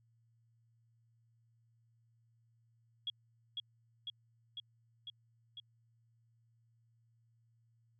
sine tone with echo, 3322 Hz, G#7, in tune, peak -35 dBFS, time 3.07-3.1 s, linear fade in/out 2 ms, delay 500 ms, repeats 5, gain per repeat -2 dB, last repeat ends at 5.6 s, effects added 115 Hz sine -69 dBFS peak until 7.99 s

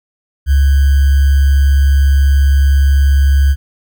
sine tone with sample-and-hold, 69.3 Hz, C#2, in tune, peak -6 dBFS, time 0.46-3.56 s, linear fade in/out 50 ms, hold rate 1575 Hz, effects none

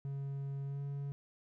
triangle tone with pitch glide, 138.59 to 140.69 Hz, C#3 to C#3, 0 to +26 cents, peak -35 dBFS, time 0.05-1.12 s, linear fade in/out 0 ms, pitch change +26 cents, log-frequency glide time 0.65-0.81 s, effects none

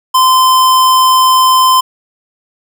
square tone, 1032 Hz, C6, 24 cents flat, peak -6 dBFS, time 0.14-1.81 s, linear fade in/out 10 ms, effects none

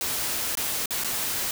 white noise with dropouts, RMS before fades -28 dBFS, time 0.01-1.51 s, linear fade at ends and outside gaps 1 ms, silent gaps 0.553-0.572 / 0.858-0.907 / 1.038-1.045 s, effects none

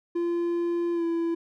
triangle tone with pitch glide, 343.6 to 335 Hz, F4 to E4, -28 to +28 cents, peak -22 dBFS, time 0.15-1.35 s, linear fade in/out 10 ms, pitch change -44 cents, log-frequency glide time 0.93-1.04 s, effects none

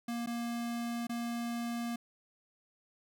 square tone with dropouts, 235.6 Hz, A#3, 19 cents sharp, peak -35 dBFS, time 0.08-1.96 s, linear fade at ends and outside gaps 5 ms, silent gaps 0.262-0.271 / 1.07-1.094 s, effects none

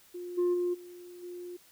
sine tone with level steps, 354.3 Hz, F4, 25 cents sharp, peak -37 / -22 / -26 / -45 / -39 dBFS, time 0.14-1.57 s, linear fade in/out 10 ms, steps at 0.37 / 0.53 / 0.73 / 1.22 s, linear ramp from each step 20 ms, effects tanh soft clip ceiling -23 dBFS + white hiss -60 dBFS RMS until 1.71 s

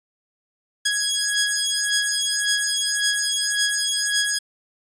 10% pulse beating tone pair, 1661.2 / 1663 Hz, G#6 / G#6, 0 / +2 cents, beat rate 1.8 Hz, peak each -14 dBFS, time 0.85-4.39 s, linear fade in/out 10 ms, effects resampled to 22050 Hz

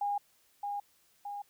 sine tone with echo, 814 Hz, G#5, 35 cents flat, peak -29 dBFS, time 0.01-0.18 s, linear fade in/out 5 ms, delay 620 ms, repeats 2, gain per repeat -4 dB, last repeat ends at 1.42 s, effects white hiss -68 dBFS RMS until 1.49 s

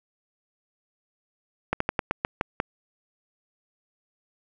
slowing click train, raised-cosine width 0.5 ms, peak -8 dBFS, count 8, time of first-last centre 1.73-2.601 s, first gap 74 ms, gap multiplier 1.17, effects none

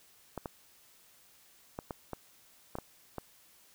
clicks, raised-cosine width 1 ms, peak -23 dBFS, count 8, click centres 0.377 / 0.458 / 1.789 / 1.908 / 2.133 / 2.754 / 2.786 / 3.183 s, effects white hiss -62 dBFS RMS until 3.74 s

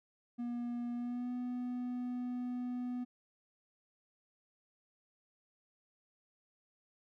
triangle tone with pitch glide, 240 to 247.2 Hz, B3 to B3, -49 to +2 cents, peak -34 dBFS, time 0.38-3.05 s, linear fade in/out 20 ms, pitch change +51 cents, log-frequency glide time 0.94-1.31 s, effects none

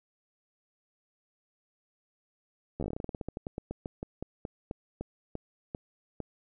slowing click train, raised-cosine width 2 ms, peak -22 dBFS, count 28, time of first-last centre 2.8-6.203 s, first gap 12 ms, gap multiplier 1.15, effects none

